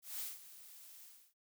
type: noise with ADSR envelope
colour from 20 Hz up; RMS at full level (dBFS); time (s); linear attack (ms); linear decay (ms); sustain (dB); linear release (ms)
blue; -41; 0.02-1.34; 180; 180; -15; 310
effects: none